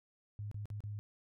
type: tone with dropouts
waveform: sine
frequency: 103.83 Hz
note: G#2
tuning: in tune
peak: -39 dBFS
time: 0.39-0.99 s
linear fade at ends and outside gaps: 0 ms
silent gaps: 0.514-0.544 / 0.656-0.702 / 0.805-0.838 s
effects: none